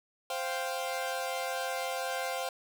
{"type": "chord", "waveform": "sawtooth", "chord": "C suspended fourth", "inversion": "none", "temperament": "equal", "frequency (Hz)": [523.3, 698.5, 784], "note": ["C5", "F5", "G5"], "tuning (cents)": [0, 0, 0], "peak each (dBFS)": [-32, -33, -34], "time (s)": [0.3, 2.49], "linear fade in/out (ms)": 2, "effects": []}